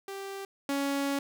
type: tone pair in turn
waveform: sawtooth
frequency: 392 / 279.1 Hz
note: G4 / C#4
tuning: 0 / +12 cents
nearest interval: tritone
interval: 588 cents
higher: first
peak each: -33 / -24 dBFS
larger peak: second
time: 0.08-0.45 / 0.69-1.19 s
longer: second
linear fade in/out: 2 ms
effects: none